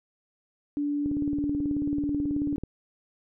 sine tone, 290 Hz, D4, 22 cents flat, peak -25 dBFS, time 0.77-2.56 s, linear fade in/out 0 ms
click train, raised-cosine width 3 ms, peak -22 dBFS, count 30, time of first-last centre 1.06-2.636 s, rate 18.4 Hz
effects none

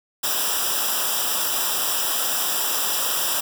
white noise with comb filter, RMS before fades -23 dBFS, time 0.23-3.41 s, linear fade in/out 10 ms, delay 0.46 ms, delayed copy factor -1, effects none

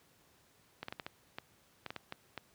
clicks, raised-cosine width 0.3 ms, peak -24 dBFS, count 11, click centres 0.83 / 0.884 / 0.925 / 0.998 / 1.065 / 1.385 / 1.863 / 1.905 / 1.963 / 2.124 / 2.377 s, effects pink hiss -67 dBFS RMS until 2.54 s + high-pass 80 Hz 12 dB/octave

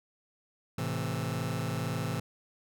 sawtooth chord, A minor, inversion none, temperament just, 110 / 132 / 165 Hz, A2 / C3 / E3, 0 / +16 / +2 cents, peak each -31 dBFS, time 0.78-2.2 s, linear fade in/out 5 ms, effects none

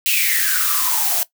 blue noise with high-pass filter sweep, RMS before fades -18 dBFS, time 0.06-1.23 s, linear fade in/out 0 ms, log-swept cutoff 2700 to 650 Hz, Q 10, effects noise-tail reverb RT60 0.1 s tail -17 dB re dry

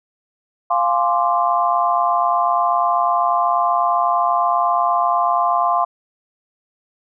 sine chord, D half-diminished seventh, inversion first, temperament equal, 698.5 / 830.6 / 1046.5 / 1174.7 Hz, F5 / Ab5 / C6 / D6, 0 / 0 / 0 / 0 cents, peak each -18 / -24 / -18 / -22 dBFS, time 0.7-5.85 s, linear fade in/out 10 ms, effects none

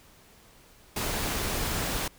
pink noise, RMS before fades -30 dBFS, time 0.96-2.08 s, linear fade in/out 5 ms, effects pink hiss -56 dBFS RMS until 2.18 s

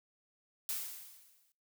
blue noise with exponential decay, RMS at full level -35 dBFS, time 0.69-1.52 s, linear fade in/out 0 ms, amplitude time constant 180 ms, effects noise-tail reverb RT60 0.4 s tail -23 dB re dry

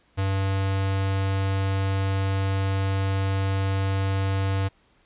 square tone with notch filter, 97 Hz, G2, 18 cents flat, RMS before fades -24 dBFS, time 0.17-4.69 s, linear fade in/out 20 ms, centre 220 Hz, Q 1.3, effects pink hiss -62 dBFS RMS until 5.05 s + resampled to 8000 Hz

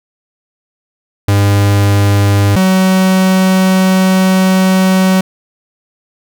45% pulse tone pair in turn, 101 / 187.93 Hz, G#2 / F#3, -48 / +27 cents, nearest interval major seventh, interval 1075 cents, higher second, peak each -7 dBFS, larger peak neither, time 1.28-2.56 / 2.56-5.21 s, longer second, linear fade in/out 5 ms, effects none

